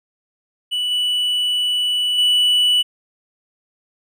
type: tone with level steps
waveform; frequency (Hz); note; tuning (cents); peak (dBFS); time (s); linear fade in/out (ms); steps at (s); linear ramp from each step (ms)
triangle; 2960; F#7; 0; -17 / -15 / -11; 0.71-2.83; 20; 0.91 / 2.18; 5
effects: none